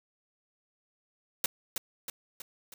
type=noise with echo; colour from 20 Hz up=white; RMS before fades=-28 dBFS; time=1.44-1.46 s; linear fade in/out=2 ms; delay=320 ms; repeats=4; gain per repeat=-5 dB; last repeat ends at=2.74 s; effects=none